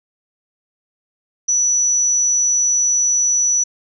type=tone; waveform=sine; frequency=5920 Hz; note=F#8; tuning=in tune; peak=-13 dBFS; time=1.48-3.64 s; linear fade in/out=10 ms; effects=none